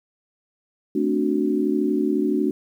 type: chord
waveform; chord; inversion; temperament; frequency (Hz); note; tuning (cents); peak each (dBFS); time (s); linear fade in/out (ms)
sine; D dominant seventh; second; equal; 220 / 261.6 / 293.7 / 370; A3 / C4 / D4 / F#4; 0 / 0 / 0 / 0; -25 / -27 / -22 / -24; 0.95-2.51; 5
effects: 9-bit